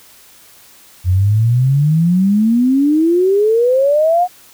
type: exponential sweep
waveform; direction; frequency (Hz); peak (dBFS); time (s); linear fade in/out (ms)
sine; up; 87.31 to 735; -9; 1.04-4.28; 50
effects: white hiss -44 dBFS RMS until 4.53 s